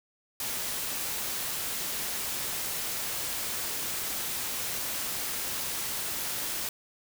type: noise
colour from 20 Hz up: white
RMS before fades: -33 dBFS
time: 0.4-6.69 s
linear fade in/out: 2 ms
effects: none